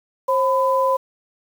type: tone pair together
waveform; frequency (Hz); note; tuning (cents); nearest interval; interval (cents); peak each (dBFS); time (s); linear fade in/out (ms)
sine; 533.5 / 1005; C5 / B5; +34 / +30; major seventh; 1096; -18; 0.28-0.97; 10
effects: 7-bit